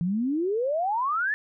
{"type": "exponential sweep", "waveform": "sine", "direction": "up", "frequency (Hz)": [164.81, 1794], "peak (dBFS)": -23, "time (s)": [0.01, 1.34], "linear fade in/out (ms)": 0, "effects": []}